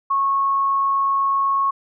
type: tone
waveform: sine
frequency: 1098 Hz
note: C#6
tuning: 17 cents flat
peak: -16 dBFS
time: 0.1-1.71 s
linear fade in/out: 10 ms
effects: none